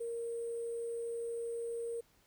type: tone with sample-and-hold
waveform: sine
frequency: 466.2 Hz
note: A#4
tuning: in tune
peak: -36 dBFS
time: 0-2.01 s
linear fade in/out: 10 ms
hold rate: 8820 Hz
effects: pink hiss -69 dBFS RMS until 2.26 s